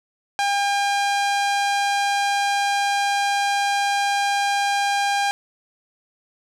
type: tone with low-pass filter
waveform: sawtooth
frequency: 804 Hz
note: G5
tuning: 44 cents sharp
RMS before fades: -21 dBFS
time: 0.39-5.31 s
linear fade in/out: 0 ms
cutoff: 7700 Hz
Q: 0.75
effects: none